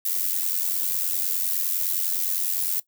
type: noise with amplitude modulation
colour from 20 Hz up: violet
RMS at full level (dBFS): -22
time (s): 0.05-2.8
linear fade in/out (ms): 5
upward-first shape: sine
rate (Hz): 89.8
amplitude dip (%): 70
effects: noise-tail reverb RT60 0.1 s tail -18 dB re dry